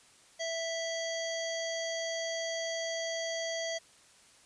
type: harmonic tone with a mistuned harmonic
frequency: 659.3 Hz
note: E5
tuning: in tune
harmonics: 1 / 3 / 5 / 7 / 9 / 10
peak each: -35 / -40 / -42 / -43 / -45 / -45 dBFS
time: 0.39-3.79 s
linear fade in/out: 20 ms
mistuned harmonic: 5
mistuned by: -17 cents
effects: white hiss -60 dBFS RMS until 4.45 s + resampled to 22050 Hz